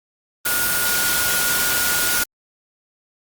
sine tone in noise, 1436 Hz, F6, 48 cents sharp, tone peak -23 dBFS, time 0.45-2.24 s, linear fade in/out 10 ms, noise white, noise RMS -20 dBFS, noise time 0.45-2.24 s, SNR -6 dB, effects Opus 24 kbps

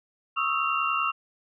sine tone cluster, 1108 / 1262 / 1332 / 2765 Hz, C#6 / D#6 / E6 / F7, -1 / +24 / +18 / -18 cents, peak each -29 dBFS, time 0.36-1.12 s, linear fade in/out 20 ms, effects none

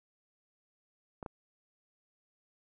clicks, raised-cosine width 1 ms, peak -27 / -26 dBFS, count 2, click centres 1.228 / 1.262 s, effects none

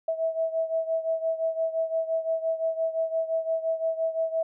sine beating tone pair, 649 / 654.8 Hz, E5 / E5, -27 / -12 cents, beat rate 5.8 Hz, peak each -26 / -30 dBFS, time 0.08-4.43 s, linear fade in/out 5 ms, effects none

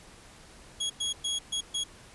sawtooth tone bursts at uneven times, 3322 Hz, G#7, in tune, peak -25 dBFS, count 5, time 0.8-0.9 / 1-1.13 / 1.24-1.39 / 1.52-1.61 / 1.74-1.84 s, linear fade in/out 10 ms, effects pink hiss -52 dBFS RMS until 2.14 s + resampled to 24000 Hz

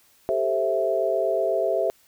sine chord, A minor seventh, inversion third, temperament equal with one note detuned, 392 / 440 / 526.3 / 659.3 Hz, G4 / A4 / C5 / E5, 0 / 0 / +10 / 0 cents, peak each -27 / -29 / -27 / -23 dBFS, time 0.29-1.9 s, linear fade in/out 0 ms, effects white hiss -59 dBFS RMS until 2.07 s

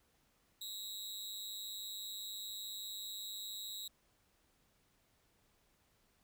sawtooth tone with amplitude modulation, 3858 Hz, B7, 41 cents flat, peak -36 dBFS, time 0.61-3.88 s, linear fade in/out 5 ms, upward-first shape sine, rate 205 Hz, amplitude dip 90%, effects pink hiss -74 dBFS RMS until 6.23 s

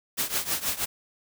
white noise with tremolo, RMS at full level -25 dBFS, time 0.17-0.86 s, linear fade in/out 20 ms, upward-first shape triangle, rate 6.3 Hz, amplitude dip 90%, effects none

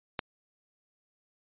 click, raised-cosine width 0.3 ms, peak -14 dBFS, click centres 0.192 s, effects resampled to 8000 Hz

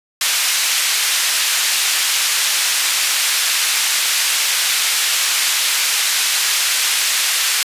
pink band-pass noise, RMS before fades -17 dBFS, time 0.21-7.63 s, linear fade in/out 2 ms, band 2200 to 12000 Hz, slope 12 dB/octave, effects resampled to 32000 Hz

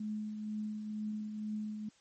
sine tone with tremolo, 213.1 Hz, G#3, 45 cents sharp, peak -34 dBFS, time 0-1.89 s, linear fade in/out 5 ms, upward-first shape triangle, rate 2.1 Hz, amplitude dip 45%, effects white hiss -67 dBFS RMS until 2 s + MP3 32 kbps

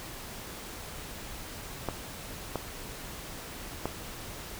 clicks, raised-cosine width 1 ms, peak -16 dBFS, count 3, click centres 1.887 / 2.557 / 3.856 s, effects pink hiss -42 dBFS RMS until 4.59 s

